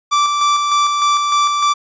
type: tone with tremolo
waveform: 45% pulse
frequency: 1168 Hz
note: D6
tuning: 10 cents flat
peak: -11 dBFS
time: 0.11-1.74 s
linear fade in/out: 20 ms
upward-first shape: square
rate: 3.3 Hz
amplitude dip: 35%
effects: resampled to 16000 Hz